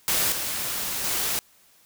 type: noise with level steps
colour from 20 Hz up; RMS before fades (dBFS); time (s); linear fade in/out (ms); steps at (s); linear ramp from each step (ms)
white; -23 / -29 / -26; 0.08-1.39; 0; 0.32 / 1.04; 2
effects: white hiss -58 dBFS RMS until 1.85 s